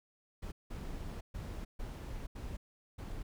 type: noise bursts at uneven times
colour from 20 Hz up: brown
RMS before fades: -42 dBFS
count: 6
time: 0.42-0.52 / 0.7-1.21 / 1.34-1.65 / 1.79-2.27 / 2.35-2.57 / 2.98-3.23 s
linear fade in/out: 10 ms
effects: none

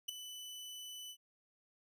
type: tone with ADSR envelope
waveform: sawtooth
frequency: 2990 Hz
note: F#7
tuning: 17 cents sharp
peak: -30 dBFS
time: 0.08-1.17 s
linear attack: 11 ms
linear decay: 6 ms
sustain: -13 dB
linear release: 68 ms
effects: none

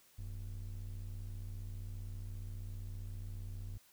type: ring-modulated tone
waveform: triangle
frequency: 67.5 Hz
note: C#2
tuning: 45 cents flat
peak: -36 dBFS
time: 0.18-3.78 s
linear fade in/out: 10 ms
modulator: 30 Hz
effects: white hiss -66 dBFS RMS until 3.92 s

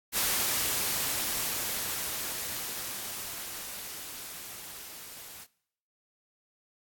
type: noise with level ramp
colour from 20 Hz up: white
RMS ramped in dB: -27 to -46 dBFS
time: 0.12-5.47 s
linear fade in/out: 50 ms
effects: noise-tail reverb RT60 0.7 s tail -22 dB re dry + AAC 64 kbps

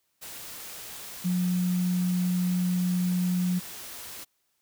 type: tone in noise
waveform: sine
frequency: 180 Hz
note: F#3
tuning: 47 cents flat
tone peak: -23 dBFS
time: 1.24-3.6 s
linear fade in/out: 20 ms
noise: white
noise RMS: -41 dBFS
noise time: 0.21-4.25 s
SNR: +15 dB
effects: white hiss -74 dBFS RMS until 4.61 s

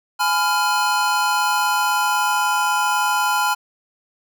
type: chord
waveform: square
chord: F diminished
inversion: first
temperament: just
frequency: 838.1 / 1005.8 / 1396.9 Hz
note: Ab5 / Cb6 / F6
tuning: +16 / +31 / 0 cents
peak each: -22 dBFS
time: 0.19-3.55 s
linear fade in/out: 20 ms
effects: none

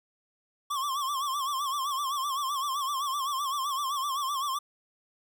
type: tone with vibrato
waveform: square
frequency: 1108.7 Hz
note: C#6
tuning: in tune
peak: -29 dBFS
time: 0.7-4.59 s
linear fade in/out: 10 ms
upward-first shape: sine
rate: 7.8 Hz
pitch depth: 110 cents each way
effects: none

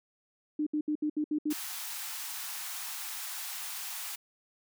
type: tone bursts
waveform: sine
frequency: 301.8 Hz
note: D4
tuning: 47 cents sharp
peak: -27 dBFS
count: 7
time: 0.59-1.53 s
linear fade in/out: 5 ms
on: 76 ms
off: 68 ms
type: high-pass noise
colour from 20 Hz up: white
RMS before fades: -39 dBFS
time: 1.5-4.16 s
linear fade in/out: 10 ms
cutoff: 730 Hz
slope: 48 dB/octave
effects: none

